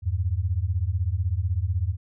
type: beating tone pair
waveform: sine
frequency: 82.41 / 98.41 Hz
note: E2 / G2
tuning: 0 / +7 cents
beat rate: 16 Hz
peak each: -25 dBFS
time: 0.02-1.97 s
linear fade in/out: 50 ms
effects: none